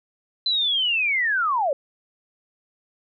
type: linear sweep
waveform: sine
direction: down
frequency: 4065 to 523.3 Hz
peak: -19 dBFS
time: 0.46-1.73 s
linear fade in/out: 2 ms
effects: none